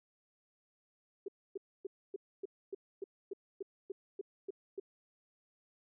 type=tone bursts; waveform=sine; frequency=392 Hz; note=G4; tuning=in tune; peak=-37 dBFS; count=13; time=1.26-4.799 s; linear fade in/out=5 ms; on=23 ms; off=270 ms; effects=none